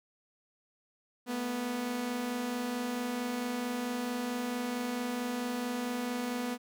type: tone pair together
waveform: sawtooth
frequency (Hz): 221.2 / 245.7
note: A3 / B3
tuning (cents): +9 / -9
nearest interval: major second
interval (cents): 182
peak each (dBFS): -37 / -29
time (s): 1.26-6.58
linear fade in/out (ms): 50
effects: none